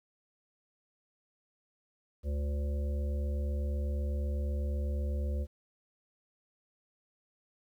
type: harmonic tone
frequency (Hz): 72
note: D2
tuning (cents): -34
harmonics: 1 / 3 / 5 / 7 / 8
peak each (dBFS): -30 / -44 / -48 / -46 / -48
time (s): 2.23-5.47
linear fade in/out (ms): 50
effects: 11-bit